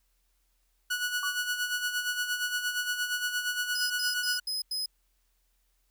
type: tone with tremolo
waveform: sawtooth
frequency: 1469 Hz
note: F#6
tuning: 13 cents flat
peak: -23 dBFS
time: 0.9-4.4 s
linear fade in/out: 10 ms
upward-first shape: sine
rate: 8.6 Hz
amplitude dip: 60%
type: tone with exponential decay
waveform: sine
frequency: 1142 Hz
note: D6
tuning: 49 cents flat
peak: -30 dBFS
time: 1.23-1.42 s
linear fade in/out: 1 ms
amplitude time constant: 41 ms
type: tone bursts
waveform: 40% pulse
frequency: 5060 Hz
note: D#8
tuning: 28 cents sharp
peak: -29 dBFS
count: 5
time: 3.75-4.86 s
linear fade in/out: 5 ms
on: 150 ms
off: 90 ms
effects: added 42 Hz sine -70 dBFS peak until 5.9 s + white hiss -75 dBFS RMS until 5.9 s